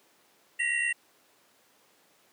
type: tone cluster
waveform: sine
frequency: 1893 / 1962 / 2747 / 8690 Hz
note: A#6 / B6 / F7 / C#9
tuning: +26 / -12 / -29 / -35 cents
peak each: -29 / -32 / -30 / -38 dBFS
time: 0.59-0.93 s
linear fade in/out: 10 ms
effects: pink hiss -63 dBFS RMS until 2.32 s + high-pass 300 Hz 12 dB/octave